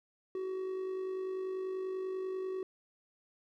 triangle tone with amplitude modulation, 376.2 Hz, F#4, 29 cents sharp, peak -31 dBFS, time 0.35-2.63 s, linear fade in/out 2 ms, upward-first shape sine, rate 50.2 Hz, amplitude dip 40%, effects none

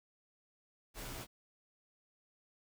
pink noise with comb filter, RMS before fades -45 dBFS, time 0.94-1.27 s, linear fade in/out 50 ms, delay 13 ms, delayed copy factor -0.8, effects none

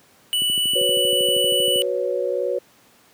square tone, 2961 Hz, F#7, 1 cent sharp, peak -19 dBFS, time 0.33-1.82 s, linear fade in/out 0 ms
click train, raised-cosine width 3 ms, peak -20 dBFS, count 18, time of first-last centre 0.42-1.759 s, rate 12.7 Hz
sine chord, F# suspended fourth, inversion none, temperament just, 370 / 493.3 / 555 Hz, F#4 / B4 / C#5, 0 / -2 / +2 cents, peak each -26 / -24 / -24 dBFS, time 0.75-2.59 s, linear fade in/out 10 ms
effects pink hiss -54 dBFS RMS until 3.13 s + high-pass 150 Hz 12 dB/octave

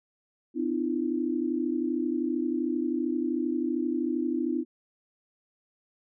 sine tone cluster, 254.5 / 304.4 / 337.2 Hz, C4 / D#4 / E4, -48 / -38 / +39 cents, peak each -30 dBFS, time 0.54-4.65 s, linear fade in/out 50 ms, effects none

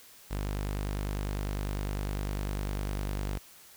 sawtooth tone, 49.96 Hz, G1, 34 cents sharp, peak -27 dBFS, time 0.3-3.39 s, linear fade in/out 20 ms, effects white hiss -54 dBFS RMS until 3.76 s

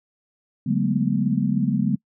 sine tone cluster, 141.2 / 181.6 / 201.1 / 217.6 / 244 Hz, C#3 / F#3 / G3 / A3 / B3, +32 / -32 / +44 / -19 / -21 cents, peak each -25 dBFS, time 0.66-1.96 s, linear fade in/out 10 ms, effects noise-tail reverb RT60 0.1 s tail -26 dB re dry

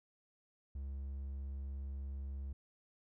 triangle tone, 68.4 Hz, C#2, 23 cents flat, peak -38 dBFS, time 0.75-2.53 s, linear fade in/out 5 ms, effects none

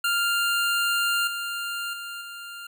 25% pulse tone with level steps, 1396.9 Hz, F6, in tune, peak -18 / -25 / -30 / -33 dBFS, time 0.04-2.67 s, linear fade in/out 5 ms, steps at 1.27 / 1.93 / 2.21 s, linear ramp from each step 5 ms, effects none

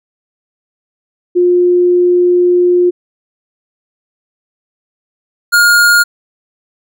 sine / square tone pair in turn, 355.5 / 1422 Hz, F4 / F6, +31 / +31 cents, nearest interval 2 octaves, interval 2400 cents, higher second, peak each -6 dBFS, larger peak neither, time 1.35-2.91 / 5.52-6.04 s, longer first, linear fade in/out 20 ms, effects none

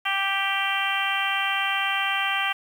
harmonic tone, 392 Hz, G4, in tune, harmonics 2 / 3 / 4 / 5 / 6 / 7 / 8, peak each -30 / -30 / -30 / -30 / -30 / -30 / -30 dBFS, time 0.05-2.53 s, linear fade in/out 10 ms, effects 8-bit

